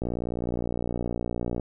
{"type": "click train", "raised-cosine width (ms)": 2, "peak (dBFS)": -16, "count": 95, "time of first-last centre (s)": [0.02, 1.597], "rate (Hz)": 59.6, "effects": []}